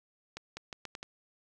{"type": "accelerating click train", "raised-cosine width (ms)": 0.2, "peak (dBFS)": -23, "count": 6, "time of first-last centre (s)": [0.37, 1.029], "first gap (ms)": 200, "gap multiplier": 0.79, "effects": []}